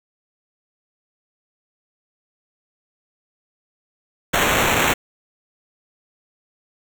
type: noise with sample-and-hold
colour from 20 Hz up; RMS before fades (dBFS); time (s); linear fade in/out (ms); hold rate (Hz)
blue; -18; 4.33-4.94; 10; 4900
effects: none